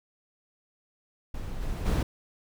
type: noise with level steps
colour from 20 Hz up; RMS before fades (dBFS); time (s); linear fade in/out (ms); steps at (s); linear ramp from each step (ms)
brown; -35 / -31 / -23; 1.34-2.03; 5; 1.61 / 1.85; 20
effects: none